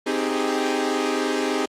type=chord; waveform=sawtooth; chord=Ab major seventh; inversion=first; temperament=equal; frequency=261.6 / 311.1 / 392 / 415.3 Hz; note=C4 / Eb4 / G4 / Ab4; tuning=0 / 0 / 0 / 0 cents; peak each=-23 dBFS; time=0.06-1.66 s; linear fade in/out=10 ms; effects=low-pass 8000 Hz 12 dB/octave + Opus 24 kbps